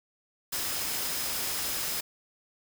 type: tone in noise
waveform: sine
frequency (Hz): 5090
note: D#8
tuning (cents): +39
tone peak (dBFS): -41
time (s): 0.52-2.01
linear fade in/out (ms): 10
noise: white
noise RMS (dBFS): -32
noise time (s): 0.52-2.01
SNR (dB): -12
effects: none